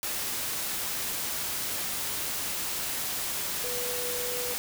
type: tone in noise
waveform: sine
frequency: 491.3 Hz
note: B4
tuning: 9 cents flat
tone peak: -35 dBFS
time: 3.64-4.54 s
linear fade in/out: 0 ms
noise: white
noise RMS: -32 dBFS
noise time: 0.03-4.58 s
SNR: -6 dB
effects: none